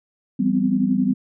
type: tone cluster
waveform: sine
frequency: 169.5 / 196 / 251.6 / 262.9 Hz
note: E3 / G3 / B3 / C4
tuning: +49 / 0 / +32 / +8 cents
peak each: -28 / -20 / -20 / -25 dBFS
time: 0.39-1.14 s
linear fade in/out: 10 ms
effects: none